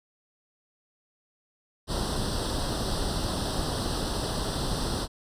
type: noise with comb filter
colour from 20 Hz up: pink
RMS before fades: -29 dBFS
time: 1.87-5.08 s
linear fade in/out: 50 ms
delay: 0.22 ms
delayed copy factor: +0.9
effects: low-pass 9000 Hz 12 dB/octave